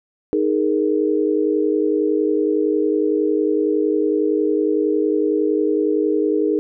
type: chord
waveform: sine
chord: D# suspended fourth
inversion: none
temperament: equal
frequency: 311.1 / 415.3 / 466.2 Hz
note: D#4 / G#4 / A#4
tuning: 0 / 0 / 0 cents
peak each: -19 / -19 / -22 dBFS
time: 0.33-6.59 s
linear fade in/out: 0 ms
effects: none